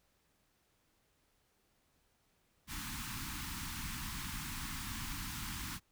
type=band-stop noise; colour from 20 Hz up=pink; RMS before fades=-42 dBFS; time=2.67-5.8 s; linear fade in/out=50 ms; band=300 to 910 Hz; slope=48 dB/octave; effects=pink hiss -75 dBFS RMS until 5.91 s

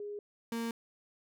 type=tone pair in turn; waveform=sine / 35% pulse; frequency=412.4 / 230.6 Hz; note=G#4 / A#3; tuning=-12 / -19 cents; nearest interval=minor seventh; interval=1007 cents; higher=first; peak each=-38 / -32 dBFS; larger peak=second; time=0-0.19 / 0.52-0.71 s; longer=neither; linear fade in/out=2 ms; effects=none

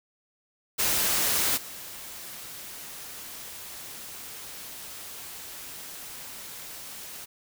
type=noise with level steps; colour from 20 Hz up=white; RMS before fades=-25 / -41 dBFS; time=0.78-7.26 s; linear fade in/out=20 ms; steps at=1.56 s; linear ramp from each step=20 ms; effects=none

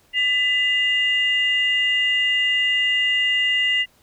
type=tone pair together; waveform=sine; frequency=2000 / 2821 Hz; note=B6 / F7; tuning=+21 / +17 cents; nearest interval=tritone; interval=596 cents; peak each=-19 dBFS; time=0.13-3.86 s; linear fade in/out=50 ms; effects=tanh soft clip ceiling -9 dBFS + pink hiss -58 dBFS RMS until 4.02 s

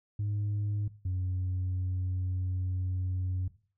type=tone pair in turn; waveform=sine; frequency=103.3 / 92.03 Hz; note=G#2 / F#2; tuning=-9 / -9 cents; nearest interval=major second; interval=200 cents; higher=first; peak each=-27 dBFS; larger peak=neither; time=0.19-0.88 / 1.05-3.48 s; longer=second; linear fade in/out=5 ms; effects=noise-tail reverb RT60 0.4 s tail -17 dB re dry + tanh soft clip ceiling -27 dBFS

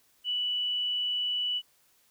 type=tone; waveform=sine; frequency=2960 Hz; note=F#7; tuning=in tune; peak=-27 dBFS; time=0.24-1.62 s; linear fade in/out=50 ms; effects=white hiss -66 dBFS RMS until 2.1 s

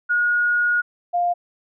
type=tone pair in turn; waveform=sine; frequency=1443 / 702.2 Hz; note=F#6 / F5; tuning=-44 / +9 cents; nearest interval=octave; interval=1247 cents; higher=first; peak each=-16 / -17 dBFS; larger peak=first; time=0.09-0.82 / 1.13-1.34 s; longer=first; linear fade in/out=20 ms; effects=none

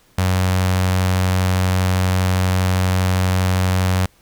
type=tone with notch filter; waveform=sawtooth; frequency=92.5 Hz; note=F#2; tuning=in tune; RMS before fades=-17 dBFS; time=0.18-4.06 s; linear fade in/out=5 ms; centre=330 Hz; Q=1.2; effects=pink hiss -55 dBFS RMS until 4.21 s

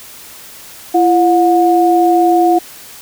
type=tone pair together; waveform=sine; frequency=339 / 723 Hz; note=E4 / F#5; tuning=+49 / -40 cents; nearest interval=octave + minor second; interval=1311 cents; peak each=-10 dBFS; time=0.94-2.59 s; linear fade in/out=10 ms; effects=white hiss -35 dBFS RMS until 3.01 s

